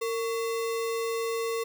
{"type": "tone with sample-and-hold", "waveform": "sine", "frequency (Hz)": 457.8, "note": "A#4", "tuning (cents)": -31, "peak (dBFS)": -27, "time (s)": [0.01, 1.64], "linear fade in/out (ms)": 10, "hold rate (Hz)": 1575, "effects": []}